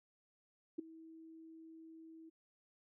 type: tone with ADSR envelope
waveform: sine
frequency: 323.5 Hz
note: E4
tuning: 32 cents flat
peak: -34 dBFS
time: 0.78-2.3 s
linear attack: 12 ms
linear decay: 8 ms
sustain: -19 dB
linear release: 15 ms
effects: none